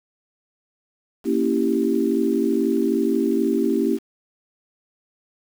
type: chord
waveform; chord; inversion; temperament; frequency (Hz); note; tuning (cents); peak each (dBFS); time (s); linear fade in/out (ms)
sine; A# diminished seventh; none; equal; 233.1 / 277.2 / 329.6 / 392; A#3 / C#4 / E4 / G4; 0 / 0 / 0 / 0; -23; 1.24-3.99; 50
effects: 7-bit